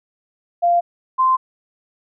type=tone pair in turn; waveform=sine; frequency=694 / 1039.8 Hz; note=F5 / C6; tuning=-11 / -11 cents; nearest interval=perfect fifth; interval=700 cents; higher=second; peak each=-12 dBFS; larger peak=neither; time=0.62-0.81 / 1.18-1.37 s; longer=neither; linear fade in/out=20 ms; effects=none